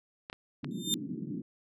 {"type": "clicks", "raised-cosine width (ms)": 0.3, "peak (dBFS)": -24, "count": 3, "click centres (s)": [0.299, 0.329, 0.645]}
{"type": "band-pass noise", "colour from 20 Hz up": "white", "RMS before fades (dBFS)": -38, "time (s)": [0.63, 1.42], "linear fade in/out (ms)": 5, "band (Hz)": [140, 320], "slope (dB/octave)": 48}
{"type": "tone with exponential growth", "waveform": "sawtooth", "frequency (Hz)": 3600, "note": "A7", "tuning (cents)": 39, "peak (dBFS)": -21, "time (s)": [0.71, 0.94], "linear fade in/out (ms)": 0, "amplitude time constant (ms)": 50}
{"effects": []}